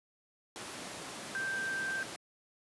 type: tone in noise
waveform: sine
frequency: 1568 Hz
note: G6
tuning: in tune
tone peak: -33 dBFS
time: 1.35-2.03 s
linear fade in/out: 0 ms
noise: pink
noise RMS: -42 dBFS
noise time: 0.56-2.16 s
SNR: +6 dB
effects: high-pass 200 Hz 12 dB/octave + resampled to 24000 Hz